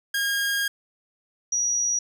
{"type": "tone pair in turn", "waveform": ["sawtooth", "sine"], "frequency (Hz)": [1625, 5791], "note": ["G#6", "F#8"], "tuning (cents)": [-38, -38], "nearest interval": "octave + minor seventh", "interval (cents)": 2200, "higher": "second", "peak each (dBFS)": [-19, -21], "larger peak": "first", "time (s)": [[0.14, 0.68], [1.52, 1.99]], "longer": "first", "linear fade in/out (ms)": 5, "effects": ["10-bit"]}